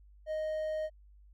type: tone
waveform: triangle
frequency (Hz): 622.3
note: D#5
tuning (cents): 0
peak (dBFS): -30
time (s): 0.26-0.9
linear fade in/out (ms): 50
effects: added 50 Hz sine -55 dBFS peak until 1.33 s

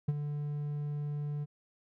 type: tone with ADSR envelope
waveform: triangle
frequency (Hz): 146.83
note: D3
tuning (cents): 0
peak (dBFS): -22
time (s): 0.08-1.46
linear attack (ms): 8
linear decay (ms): 34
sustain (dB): -9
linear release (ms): 31
effects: none

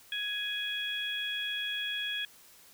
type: harmonic tone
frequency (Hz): 833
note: G#5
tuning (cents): +5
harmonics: 2 / 3 / 4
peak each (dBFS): -37 / -39 / -34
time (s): 0.12-2.25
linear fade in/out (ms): 2
effects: white hiss -57 dBFS RMS until 2.73 s

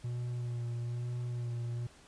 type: tone with vibrato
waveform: triangle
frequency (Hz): 120.3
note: B2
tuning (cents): -45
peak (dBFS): -32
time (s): 0.04-1.87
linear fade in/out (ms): 5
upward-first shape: sine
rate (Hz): 1.1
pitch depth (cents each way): 24
effects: pink hiss -59 dBFS RMS until 2.07 s + resampled to 22050 Hz

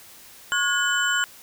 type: tone cluster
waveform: sine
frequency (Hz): 1101 / 1444 / 1661 / 3000 / 7440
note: C#6 / F#6 / G#6 / F#7 / A#8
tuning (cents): -12 / -43 / 0 / +23 / -4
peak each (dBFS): -30 / -22 / -30 / -27 / -29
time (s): 0.52-1.24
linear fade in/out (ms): 0
effects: white hiss -47 dBFS RMS until 1.42 s

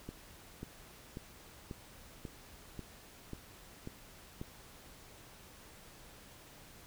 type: click train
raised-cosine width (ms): 3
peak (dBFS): -29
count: 9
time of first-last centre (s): 0.09-4.414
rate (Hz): 1.85
effects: pink hiss -56 dBFS RMS until 6.86 s

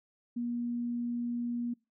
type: tone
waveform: sine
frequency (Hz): 239.1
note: A#3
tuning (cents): +44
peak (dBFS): -31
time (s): 0.36-1.74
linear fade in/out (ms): 10
effects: noise-tail reverb RT60 0.3 s tail -26 dB re dry

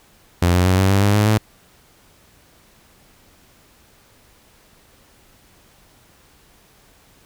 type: tone with pitch steps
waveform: sawtooth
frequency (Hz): 87.5 / 90.17 / 92.92 / 95.75 / 98.67 / 101.68 / 104.78 / 107.97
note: F2 / F#2 / F#2 / G2 / G2 / G#2 / G#2 / A2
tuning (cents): +4 / -44 / +8 / -40 / +12 / -36 / +16 / -32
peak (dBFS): -9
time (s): 0.42-1.38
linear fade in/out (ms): 5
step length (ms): 120
effects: pink hiss -53 dBFS RMS until 7.25 s

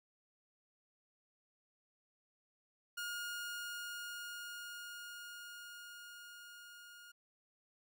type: tone with level ramp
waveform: sawtooth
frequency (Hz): 1427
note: F6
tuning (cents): +37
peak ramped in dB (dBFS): -36 to -51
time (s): 2.97-7.12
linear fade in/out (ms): 10
effects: none

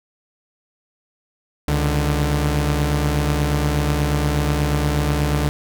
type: tone pair together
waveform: sawtooth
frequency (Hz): 69.94 / 148.2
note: C#2 / D3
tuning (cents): +16 / +16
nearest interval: octave + minor second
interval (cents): 1300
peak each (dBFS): -16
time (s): 1.68-5.49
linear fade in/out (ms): 0
effects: none

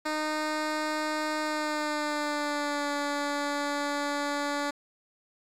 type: tone with pitch glide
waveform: 10% pulse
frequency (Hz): 307.1 to 288.2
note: D#4 to D4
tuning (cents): -23 to -33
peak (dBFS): -20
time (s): 0.05-4.71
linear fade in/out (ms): 10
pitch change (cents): -110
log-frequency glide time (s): 1.41-2.91
effects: low-pass 8000 Hz 12 dB/octave + 9-bit

